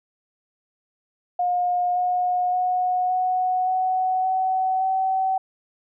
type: tone with pitch steps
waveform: sine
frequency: 715 / 722.5 / 730 / 737.7 / 745.4 / 753.2 / 761 Hz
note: F5 / F#5 / F#5 / F#5 / F#5 / F#5 / F#5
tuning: +41 / -41 / -24 / -5 / +13 / +31 / +48 cents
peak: -19 dBFS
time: 1.39-5.38 s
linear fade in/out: 5 ms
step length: 570 ms
effects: none